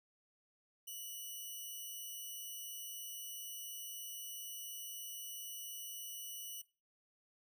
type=tone; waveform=5% pulse; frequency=2951 Hz; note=F#7; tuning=5 cents flat; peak=-36 dBFS; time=0.87-6.62 s; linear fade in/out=10 ms; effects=noise-tail reverb RT60 0.3 s tail -18 dB re dry